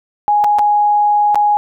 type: tone with dropouts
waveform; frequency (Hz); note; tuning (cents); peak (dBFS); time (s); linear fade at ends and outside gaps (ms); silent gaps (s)
sine; 830.6; G#5; 0; -9; 0.28-1.57; 0; 0.44-0.444 / 0.586-0.592 / 1.346-1.356
effects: none